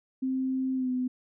sine tone with pitch glide, 261.6 to 253 Hz, C4 to B3, 0 to +42 cents, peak -26 dBFS, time 0.22-1.08 s, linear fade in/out 10 ms, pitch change -58 cents, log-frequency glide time 0.75-0.9 s, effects none

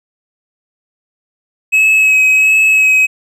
triangle tone with vibrato, 2563 Hz, E7, 49 cents flat, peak -5 dBFS, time 1.72-3.07 s, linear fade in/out 20 ms, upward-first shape sine, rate 1.4 Hz, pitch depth 17 cents each way, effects none

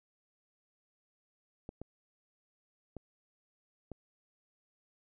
clicks, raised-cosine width 2 ms, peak -29 dBFS, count 4, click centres 1.691 / 1.816 / 2.967 / 3.917 s, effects none

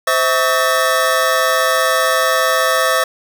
square tone cluster, 520 / 652 / 1129 / 1287 / 1798 Hz, C5 / E5 / C#6 / E6 / A6, -11 / -19 / +31 / -42 / +37 cents, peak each -20 dBFS, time 0.07-3.04 s, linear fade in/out 5 ms, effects none

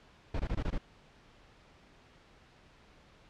brown noise bursts, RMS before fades -32 dBFS, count 6, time 0.34-0.781 s, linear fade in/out 5 ms, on 56 ms, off 21 ms, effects pink hiss -60 dBFS RMS until 3.29 s + low-pass 4000 Hz 12 dB/octave

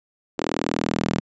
sawtooth tone with high-pass filter sweep, 40.38 Hz, E1, 35 cents flat, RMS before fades -25 dBFS, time 0.38-1.2 s, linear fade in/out 0 ms, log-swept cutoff 330 to 180 Hz, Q 1.9, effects resampled to 16000 Hz

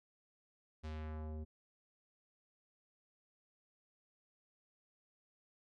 square tone with low-pass filter sweep, 77.78 Hz, D#2, in tune, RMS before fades -44 dBFS, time 0.83-1.45 s, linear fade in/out 20 ms, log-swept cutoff 5700 to 360 Hz, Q 1, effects none

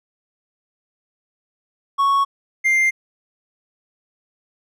triangle tone pair in turn, 1108.7 / 2101 Hz, C#6 / C7, 0 / +7 cents, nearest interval major seventh, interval 1107 cents, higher second, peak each -12 dBFS, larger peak neither, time 1.98-2.25 / 2.64-2.91 s, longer neither, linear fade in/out 20 ms, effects none

